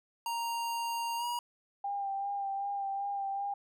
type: tone with pitch glide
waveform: square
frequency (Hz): 932.3 to 958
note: A#5 to A#5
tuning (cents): 0 to +47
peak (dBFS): -33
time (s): 0.26-1.39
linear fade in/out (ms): 2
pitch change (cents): +47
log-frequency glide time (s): 1.17-1.25
type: tone with vibrato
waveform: sine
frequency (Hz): 795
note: G5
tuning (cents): +24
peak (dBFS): -32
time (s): 1.84-3.54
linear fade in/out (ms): 5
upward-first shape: sine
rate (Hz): 2.6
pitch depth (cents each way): 24
effects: none